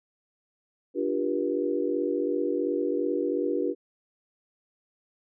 sine chord, G dominant seventh, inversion second, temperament equal with one note detuned, 293.7 / 349.2 / 392 / 481.5 Hz, D4 / F4 / G4 / B4, 0 / 0 / 0 / -44 cents, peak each -30 dBFS, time 0.94-3.75 s, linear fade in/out 50 ms, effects none

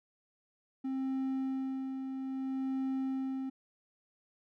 triangle tone with tremolo, 265.1 Hz, C4, 23 cents sharp, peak -29 dBFS, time 0.84-3.5 s, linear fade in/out 10 ms, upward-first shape sine, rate 0.61 Hz, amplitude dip 45%, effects none

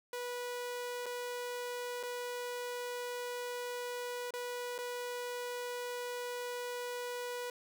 sawtooth tone with dropouts, 489.3 Hz, B4, 16 cents flat, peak -34 dBFS, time 0.13-7.5 s, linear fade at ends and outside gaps 2 ms, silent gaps 1.059-1.063 / 2.03-2.034 / 4.307-4.337 / 4.781-4.787 s, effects none

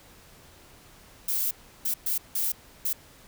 violet noise bursts at uneven times, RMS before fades -27 dBFS, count 5, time 1.28-1.51 / 1.85-1.94 / 2.06-2.18 / 2.35-2.52 / 2.85-2.93 s, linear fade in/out 5 ms, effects pink hiss -53 dBFS RMS until 3.27 s

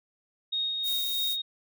sine tone with tremolo, 3729 Hz, A#7, in tune, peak -26 dBFS, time 0.52-1.42 s, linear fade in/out 10 ms, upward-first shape sine, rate 3.1 Hz, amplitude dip 30%
violet noise, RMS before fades -35 dBFS, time 0.83-1.37 s, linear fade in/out 50 ms
effects none

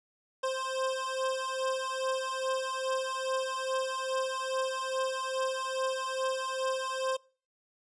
25% pulse beating tone pair, 523.3 / 525.7 Hz, C5 / C5, 0 / +8 cents, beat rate 2.4 Hz, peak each -30 dBFS, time 0.43-7.17 s, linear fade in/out 10 ms, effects noise-tail reverb RT60 0.4 s tail -24 dB re dry + resampled to 22050 Hz

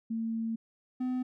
sine / triangle tone pair in turn, 225.9 / 253.6 Hz, A3 / B3, +46 / +46 cents, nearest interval major second, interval 200 cents, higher second, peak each -30 / -27 dBFS, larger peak second, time 0.1-0.56 / 1-1.23 s, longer first, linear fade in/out 10 ms, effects none

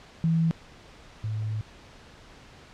sine tone pair in turn, 163.9 / 108 Hz, E3 / A2, -10 / -32 cents, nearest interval perfect fifth, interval 722 cents, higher first, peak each -20 / -27 dBFS, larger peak first, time 0.24-0.51 / 1.24-1.61 s, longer second, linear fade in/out 0 ms, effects pink hiss -50 dBFS RMS until 2.73 s + low-pass 5000 Hz 12 dB/octave

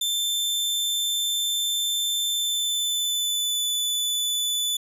sawtooth tone with pitch glide, 3550 to 3485 Hz, A7 to A7, +15 to -17 cents, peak -20 dBFS, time 0.01-4.77 s, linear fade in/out 5 ms, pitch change -32 cents, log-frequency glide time 2.3-3.65 s, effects none

